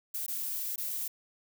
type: noise with dropouts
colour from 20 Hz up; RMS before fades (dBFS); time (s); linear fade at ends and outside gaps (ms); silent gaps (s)
violet; -35; 0.14-1.08; 5; 0.264-0.28 / 0.759-0.779
effects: none